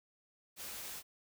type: noise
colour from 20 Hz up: white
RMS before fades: -45 dBFS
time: 0.56-1.03 s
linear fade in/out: 50 ms
effects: none